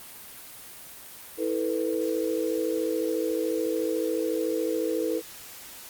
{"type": "chord", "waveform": "sine", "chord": "E suspended fourth", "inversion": "none", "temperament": "equal with one note detuned", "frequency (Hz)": [324.9, 440, 493.9], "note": ["E4", "A4", "B4"], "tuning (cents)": [-25, 0, 0], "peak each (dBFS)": -29, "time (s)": [1.37, 5.22], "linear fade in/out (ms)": 50, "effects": ["white hiss -44 dBFS RMS until 5.89 s", "Opus 32 kbps"]}